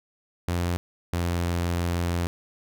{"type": "tone pair in turn", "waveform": "sawtooth", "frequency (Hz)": [87.31, 86.51], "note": ["F2", "F2"], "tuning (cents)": [0, -16], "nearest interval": "unison", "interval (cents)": 16, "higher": "first", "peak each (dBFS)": -20, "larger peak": "neither", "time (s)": [[0.48, 0.77], [1.13, 2.27]], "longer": "second", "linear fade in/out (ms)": 0, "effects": []}